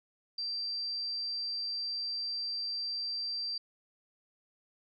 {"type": "tone", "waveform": "sine", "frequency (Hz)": 4699, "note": "D8", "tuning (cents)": 0, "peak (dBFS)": -33, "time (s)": [0.38, 3.58], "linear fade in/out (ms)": 5, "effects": []}